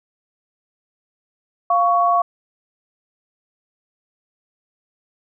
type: tone pair together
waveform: sine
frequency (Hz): 698.5 / 1116.8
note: F5 / C#6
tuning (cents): 0 / +13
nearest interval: minor sixth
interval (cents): 813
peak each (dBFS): -16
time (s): 1.7-2.22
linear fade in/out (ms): 5
effects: none